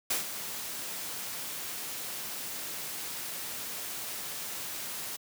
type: noise with ADSR envelope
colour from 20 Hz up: white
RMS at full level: -28 dBFS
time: 0.1-5.17 s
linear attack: 7 ms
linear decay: 130 ms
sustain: -10 dB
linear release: 15 ms
effects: high-pass 100 Hz 12 dB/octave